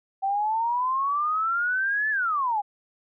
sine exponential two-way sweep, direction up then down, 768 to 1760 to 795 Hz, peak -22 dBFS, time 0.22-2.62 s, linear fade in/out 20 ms, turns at 2.1 s, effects none

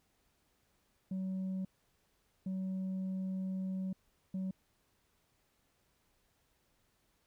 sine tone bursts at uneven times, 188.6 Hz, F#3, 33 cents sharp, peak -32 dBFS, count 3, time 1.11-1.65 / 2.46-3.93 / 4.34-4.51 s, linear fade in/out 5 ms, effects tanh soft clip ceiling -34 dBFS + pink hiss -75 dBFS RMS until 7.26 s

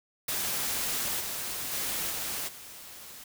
white noise with level steps, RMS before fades -31 / -35 / -32 / -34 / -46 dBFS, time 0.28-3.24 s, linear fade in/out 5 ms, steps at 1.19 / 1.71 / 2.09 / 2.47 s, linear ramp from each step 20 ms, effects none

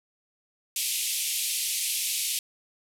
white band-pass noise, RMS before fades -29 dBFS, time 0.76-2.39 s, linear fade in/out 2 ms, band 2300 to 13000 Hz, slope 48 dB/octave, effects none

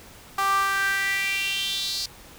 sawtooth tone with high-pass filter sweep, 392 Hz, G4, in tune, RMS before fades -25 dBFS, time 0.38-2.06 s, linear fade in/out 5 ms, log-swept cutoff 1000 to 4700 Hz, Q 5.3, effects pink hiss -47 dBFS RMS until 2.38 s

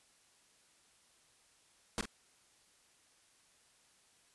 pink noise with echo, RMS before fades -35 dBFS, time 1.98-2.01 s, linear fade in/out 0 ms, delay 45 ms, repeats 1, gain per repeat -9 dB, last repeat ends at 2.055 s, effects white hiss -68 dBFS RMS until 4.34 s + resampled to 24000 Hz

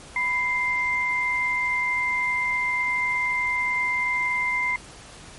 sine tone pair together, 987.8 / 2093 Hz, B5 / C7, 0 / 0 cents, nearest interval octave + minor second, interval 1300 cents, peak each -28 / -22 dBFS, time 0.16-4.76 s, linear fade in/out 2 ms, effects pink hiss -44 dBFS RMS until 5.38 s + MP3 48 kbps

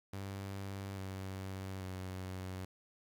sawtooth tone with pitch steps, 98 / 95.6 / 93.25 Hz, G2 / G2 / F#2, 0 / -43 / +14 cents, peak -37 dBFS, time 0.13-2.65 s, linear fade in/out 5 ms, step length 840 ms, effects 11-bit

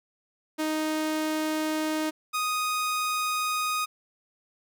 sawtooth tone pair in turn, 311.1 / 1244.4 Hz, D#4 / D#6, 0 / 0 cents, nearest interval 2 octaves, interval 2400 cents, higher second, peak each -22 dBFS, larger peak neither, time 0.58-2.11 / 2.33-3.86 s, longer neither, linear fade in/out 20 ms, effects none

